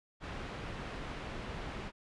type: low-pass noise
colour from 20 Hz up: pink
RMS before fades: -42 dBFS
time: 0.2-1.92 s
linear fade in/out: 50 ms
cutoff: 2800 Hz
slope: 12 dB/octave
effects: resampled to 24000 Hz